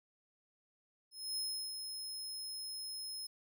sawtooth tone with ADSR envelope, 5160 Hz, E8, 38 cents flat, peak -33 dBFS, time 1.11-3.27 s, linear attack 260 ms, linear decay 350 ms, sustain -6 dB, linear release 7 ms, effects none

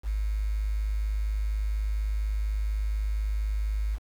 sine tone with quantisation, 52.1 Hz, G#1, 6 cents sharp, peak -25 dBFS, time 0.03-3.99 s, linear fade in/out 50 ms, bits 8, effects none

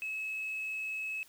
sine tone, 2582 Hz, E7, 37 cents flat, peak -33 dBFS, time 0.02-1.23 s, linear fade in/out 0 ms, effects tanh soft clip ceiling -31 dBFS + white hiss -60 dBFS RMS until 1.28 s

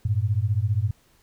sine beating tone pair, 97.2 / 112.2 Hz, G2 / A2, -14 / +34 cents, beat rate 15 Hz, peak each -23 dBFS, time 0.05-0.91 s, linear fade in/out 5 ms, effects pink hiss -61 dBFS RMS until 1.22 s

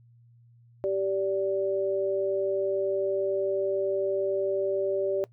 sine tone pair together, 389 / 582 Hz, G4 / D5, -13 / -16 cents, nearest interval perfect fifth, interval 697 cents, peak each -27 dBFS, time 0.84-5.24 s, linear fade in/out 0 ms, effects noise-tail reverb RT60 0.1 s tail -20 dB re dry + added 118 Hz sine -54 dBFS peak until 5.32 s

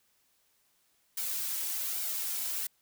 blue noise with flanger, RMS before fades -34 dBFS, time 1.17-2.67 s, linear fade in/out 5 ms, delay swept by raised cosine 1.3 to 3.1 ms, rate 1.2 Hz, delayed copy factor +0.5, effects white hiss -71 dBFS RMS until 2.81 s

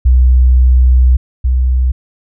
sine tone pair in turn, 62.9 / 63.34 Hz, B1 / B1, +32 / +44 cents, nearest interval unison, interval 12 cents, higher second, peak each -4 / -8 dBFS, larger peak first, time 0.05-1.17 / 1.44-1.92 s, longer first, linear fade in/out 10 ms, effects none

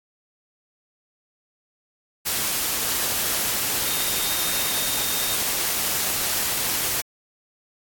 sine tone in noise, 3683 Hz, A#7, 22 cents flat, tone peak -32 dBFS, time 3.86-5.37 s, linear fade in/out 20 ms, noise white, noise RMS -24 dBFS, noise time 2.25-7.02 s, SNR -11 dB, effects AAC 64 kbps

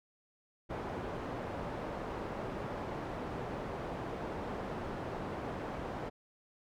white low-pass noise, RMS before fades -40 dBFS, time 0.69-6.1 s, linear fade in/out 20 ms, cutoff 740 Hz, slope 12 dB/octave, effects none

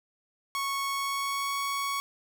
sawtooth tone with pitch glide, 1105 to 1114.6 Hz, C#6 to C#6, -6 to +9 cents, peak -25 dBFS, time 0.55-2 s, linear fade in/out 0 ms, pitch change +15 cents, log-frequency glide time 0.91-1.55 s, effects none

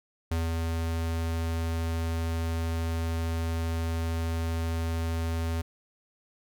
square tone with ADSR envelope, 82.41 Hz, E2, in tune, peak -26 dBFS, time 0.31-5.62 s, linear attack 6 ms, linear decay 180 ms, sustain -2 dB, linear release 11 ms, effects none

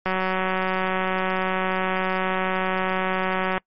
click train, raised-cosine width 0.5 ms, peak -9 dBFS, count 659, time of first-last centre 0.06-3.579 s, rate 187 Hz, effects noise-tail reverb RT60 0.1 s tail -26 dB re dry + MP3 32 kbps

